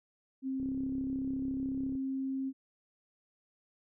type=tone with pitch glide; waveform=sine; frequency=265.2 to 267 Hz; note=C4 to C4; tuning=+23 to +35 cents; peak=-32 dBFS; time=0.42-2.53 s; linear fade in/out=50 ms; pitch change=+12 cents; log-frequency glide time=0.6-2.16 s
type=click train; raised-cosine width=3 ms; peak=-33 dBFS; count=47; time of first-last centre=0.6-1.953 s; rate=34 Hz
effects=none